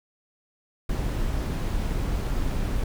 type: noise with amplitude modulation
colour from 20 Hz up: brown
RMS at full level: -25 dBFS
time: 0.89-2.84 s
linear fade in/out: 5 ms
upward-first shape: sine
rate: 246 Hz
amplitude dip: 25%
effects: none